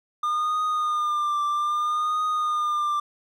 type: tone with vibrato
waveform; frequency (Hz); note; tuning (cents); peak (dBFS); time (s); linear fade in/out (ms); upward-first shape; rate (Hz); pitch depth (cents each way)
triangle; 1209; D6; +50; -20; 0.23-3; 5; triangle; 0.62; 50
effects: none